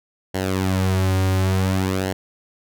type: tone with flanger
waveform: sawtooth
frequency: 94.5 Hz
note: F#2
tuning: 37 cents sharp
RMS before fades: -20 dBFS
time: 0.34-2.13 s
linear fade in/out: 10 ms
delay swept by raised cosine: 0.81 to 4.61 ms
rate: 0.56 Hz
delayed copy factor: -0.7
effects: none